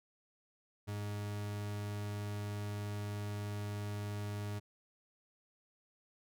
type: tone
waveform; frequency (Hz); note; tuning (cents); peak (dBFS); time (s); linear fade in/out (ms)
40% pulse; 103.2; G#2; -10; -37; 0.87-4.6; 20
effects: none